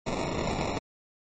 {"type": "noise with sample-and-hold", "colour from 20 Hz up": "blue", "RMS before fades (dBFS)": -30, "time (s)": [0.06, 0.79], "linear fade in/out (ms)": 10, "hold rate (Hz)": 1575, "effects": ["MP3 32 kbps"]}